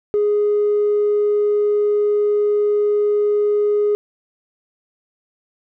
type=tone with tanh clipping; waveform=triangle; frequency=415.3 Hz; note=G#4; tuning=in tune; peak=-14 dBFS; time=0.14-3.95 s; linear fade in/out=0 ms; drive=5 dB; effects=none